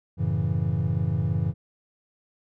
triangle chord, F# minor seventh, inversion none, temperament equal, 92.5 / 110 / 138.59 / 164.81 Hz, F#2 / A2 / C#3 / E3, 0 / 0 / 0 / 0 cents, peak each -26 dBFS, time 0.17-1.54 s, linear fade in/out 50 ms, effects none

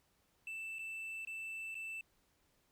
triangle tone with dropouts, 2653 Hz, E7, 10 cents sharp, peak -40 dBFS, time 0.47-2.01 s, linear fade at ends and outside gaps 2 ms, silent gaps 0.786-0.791 / 1.25-1.272 / 1.745-1.752 s, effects pink hiss -75 dBFS RMS until 2.71 s

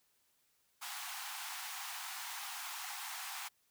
pink high-pass noise, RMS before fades -44 dBFS, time 0.81-3.49 s, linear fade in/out 20 ms, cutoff 740 Hz, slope 96 dB/octave, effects white hiss -75 dBFS RMS until 3.7 s

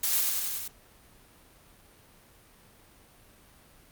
blue noise with echo, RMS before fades -27 dBFS, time 0.03-0.21 s, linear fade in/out 5 ms, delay 94 ms, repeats 5, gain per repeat -2 dB, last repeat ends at 0.68 s, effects pink hiss -57 dBFS RMS until 3.91 s + Opus 48 kbps

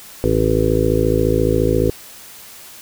harmonic tone, 54.4 Hz, A1, 19 cents flat, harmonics 1 / 2 / 3 / 5 / 6 / 7 / 8 / 9, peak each -22 / -21 / -24 / -22 / -24 / -20 / -21 / -20 dBFS, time 0.24-1.9 s, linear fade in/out 0 ms, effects white hiss -39 dBFS RMS until 2.81 s

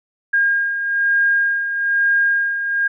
sine beating tone pair, 1617 / 1618.1 Hz, G#6 / G#6, -47 / -46 cents, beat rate 1.1 Hz, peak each -23 / -15 dBFS, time 0.33-2.88 s, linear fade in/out 10 ms, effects none

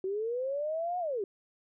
sine linear two-way sweep, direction up then down, 370 to 731 to 370 Hz, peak -30 dBFS, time 0.04-1.24 s, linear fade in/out 2 ms, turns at 0.99 s, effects none

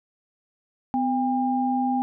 sine tone pair together, 252.9 / 803 Hz, B3 / G5, +41 / +41 cents, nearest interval octave + minor sixth, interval 2000 cents, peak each -23 / -24 dBFS, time 0.94-2.02 s, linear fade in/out 0 ms, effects none

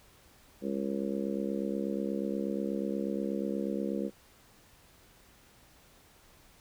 harmonic tone, 68.3 Hz, C#2, 25 cents flat, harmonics 3 / 4 / 5 / 6 / 7 / 8, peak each -34 / -38 / -37 / -43 / -38 / -41 dBFS, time 0.61-4.11 s, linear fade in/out 50 ms, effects pink hiss -60 dBFS RMS until 6.6 s

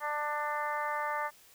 harmonic tone with a mistuned harmonic, 297 Hz, D4, 20 cents sharp, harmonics 2 / 3 / 4 / 5 / 6 / 7, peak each -39 / -35 / -36 / -43 / -39 / -44 dBFS, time 0-1.31 s, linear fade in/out 50 ms, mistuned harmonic 7, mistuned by -16 cents, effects white hiss -59 dBFS RMS until 1.54 s

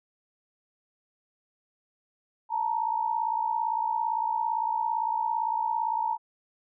sine tone pair together, 880 / 937.7 Hz, A5 / A#5, 0 / +10 cents, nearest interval minor second, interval 110 cents, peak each -28 dBFS, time 2.49-6.18 s, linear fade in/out 50 ms, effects none

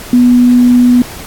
sine tone, 245.6 Hz, B3, 9 cents flat, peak -3 dBFS, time 0.13-1.02 s, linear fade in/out 2 ms, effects pink hiss -28 dBFS RMS until 1.26 s + AAC 64 kbps

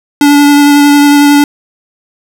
square tone with vibrato, 288.4 Hz, D4, 31 cents flat, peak -3 dBFS, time 0.21-1.44 s, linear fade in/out 2 ms, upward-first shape sine, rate 11 Hz, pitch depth 12 cents each way, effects none

